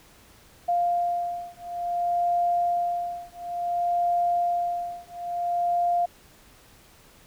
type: beating tone pair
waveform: sine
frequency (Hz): 698.5 / 699.07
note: F5 / F5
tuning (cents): 0 / +2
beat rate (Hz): 0.57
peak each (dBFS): -26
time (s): 0.68-6.06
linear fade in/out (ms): 10
effects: pink hiss -54 dBFS RMS until 7.26 s